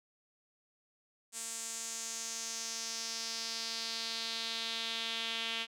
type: tone with band-pass filter sweep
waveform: sawtooth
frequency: 227.4 Hz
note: A#3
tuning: 43 cents flat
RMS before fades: -39 dBFS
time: 1.32-5.67 s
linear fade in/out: 50 ms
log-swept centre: 8000 to 3100 Hz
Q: 3.2
effects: none